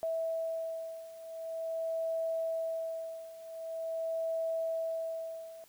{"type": "beating tone pair", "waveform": "sine", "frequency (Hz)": [653, 653.45], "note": ["E5", "E5"], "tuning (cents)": [-17, -15], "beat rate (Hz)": 0.45, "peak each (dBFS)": [-38, -35], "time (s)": [0.03, 5.64], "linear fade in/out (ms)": 0, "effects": ["white hiss -62 dBFS RMS until 5.68 s"]}